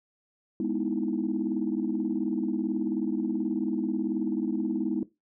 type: chord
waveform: sine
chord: E major seventh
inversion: first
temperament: equal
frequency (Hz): 207.7 / 246.9 / 311.1 / 329.6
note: G#3 / B3 / D#4 / E4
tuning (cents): 0 / 0 / 0 / 0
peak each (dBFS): -31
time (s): 0.6-5.03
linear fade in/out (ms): 2
effects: noise-tail reverb RT60 0.2 s tail -17 dB re dry + tanh soft clip ceiling -17 dBFS